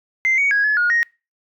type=tone with pitch steps; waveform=sine; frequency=2081 / 2241 / 1652 / 1708 / 1437 / 1871 Hz; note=C7 / C#7 / G#6 / G#6 / F6 / A#6; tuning=-10 / +18 / -10 / +48 / +49 / +6 cents; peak=-13 dBFS; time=0.25-1.03 s; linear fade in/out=0 ms; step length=130 ms; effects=noise-tail reverb RT60 0.3 s tail -26 dB re dry + tanh soft clip ceiling -10 dBFS

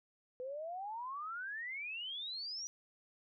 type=exponential sweep; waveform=sine; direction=up; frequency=493.9 to 5890 Hz; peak=-40 dBFS; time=0.4-2.67 s; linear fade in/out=0 ms; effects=none

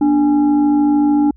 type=tone with frequency modulation; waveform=sine; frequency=293.7 Hz; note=D4; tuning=in tune; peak=-10 dBFS; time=0.01-1.31 s; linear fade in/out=5 ms; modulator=534 Hz; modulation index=0.47; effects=added 60 Hz sine -42 dBFS peak until 1.36 s

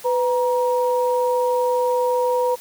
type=tone pair together; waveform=sine; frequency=499.4 / 946 Hz; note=B4 / A#5; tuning=+19 / +25 cents; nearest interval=major seventh; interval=1106 cents; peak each=-18 / -22 dBFS; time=0.04-2.56 s; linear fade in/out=20 ms; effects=white hiss -42 dBFS RMS until 2.6 s

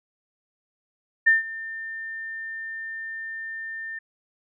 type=tone with ADSR envelope; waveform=sine; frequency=1800 Hz; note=A6; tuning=39 cents sharp; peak=-12 dBFS; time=1.26-3.99 s; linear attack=15 ms; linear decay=150 ms; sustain=-19 dB; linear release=7 ms; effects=none

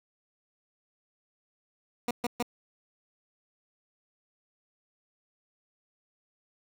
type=tone bursts; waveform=15% pulse; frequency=241.3 Hz; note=B3; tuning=40 cents flat; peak=-21 dBFS; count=3; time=2.08-2.427 s; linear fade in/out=2 ms; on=29 ms; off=130 ms; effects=none

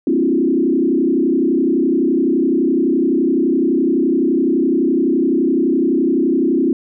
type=tone with frequency modulation; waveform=sine; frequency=300.7 Hz; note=D4; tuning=41 cents sharp; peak=-12 dBFS; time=0.07-6.73 s; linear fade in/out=2 ms; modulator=31.8 Hz; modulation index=2; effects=none

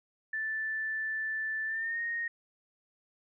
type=tone with pitch glide; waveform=sine; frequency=1760 to 1860.4 Hz; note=A6 to A#6; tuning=0 to -4 cents; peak=-31 dBFS; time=0.33-2.28 s; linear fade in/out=5 ms; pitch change=+96 cents; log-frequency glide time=1.66-2 s; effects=none

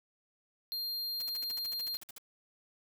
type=tone; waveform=square; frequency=4200 Hz; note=C8; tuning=6 cents sharp; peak=-35 dBFS; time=0.72-1.97 s; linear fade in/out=0 ms
type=noise bursts; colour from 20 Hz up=white; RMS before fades=-47 dBFS; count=14; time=1.2-2.182 s; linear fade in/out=2 ms; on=20 ms; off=54 ms
effects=none

